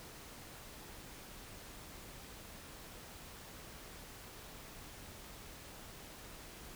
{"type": "silence", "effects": ["pink hiss -52 dBFS RMS until 6.75 s"]}